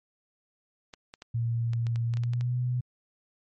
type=clicks; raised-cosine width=0.2 ms; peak=-26 dBFS; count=11; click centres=0.938 / 1.139 / 1.221 / 1.734 / 1.868 / 1.959 / 2.138 / 2.171 / 2.236 / 2.335 / 2.41 s
type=tone with pitch glide; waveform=sine; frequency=116.54 to 124.19 Hz; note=A#2 to B2; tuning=0 to +10 cents; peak=-25 dBFS; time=1.34-2.81 s; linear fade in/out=10 ms; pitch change=+110 cents; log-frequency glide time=2.07-2.57 s
effects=MP3 32 kbps